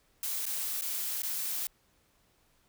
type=noise with dropouts; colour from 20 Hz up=blue; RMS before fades=-34 dBFS; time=0.23-1.67 s; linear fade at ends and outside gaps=2 ms; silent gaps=0.456-0.464 / 0.812-0.82 / 1.221-1.232 s; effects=pink hiss -69 dBFS RMS until 2.68 s